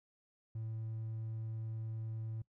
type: tone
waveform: triangle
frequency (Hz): 111.3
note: A2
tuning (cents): +20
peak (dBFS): -36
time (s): 0.55-2.42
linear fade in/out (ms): 5
effects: noise-tail reverb RT60 0.1 s tail -23 dB re dry + tanh soft clip ceiling -32 dBFS